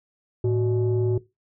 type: tone pair together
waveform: sine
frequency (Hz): 110.3 / 371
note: A2 / F#4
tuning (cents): +5 / +5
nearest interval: octave + major sixth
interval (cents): 2100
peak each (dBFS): -20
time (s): 0.44-1.18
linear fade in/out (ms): 5
effects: noise-tail reverb RT60 0.2 s tail -18 dB re dry + tanh soft clip ceiling -16 dBFS